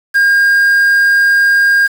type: tone with quantisation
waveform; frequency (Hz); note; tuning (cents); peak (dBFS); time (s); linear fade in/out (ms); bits
triangle; 1614; G#6; -50; -5; 0.14-1.88; 20; 5
effects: none